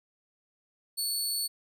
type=tone; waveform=20% pulse; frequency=4435 Hz; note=C#8; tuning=in tune; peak=-23 dBFS; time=0.97-1.48 s; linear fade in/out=20 ms; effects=none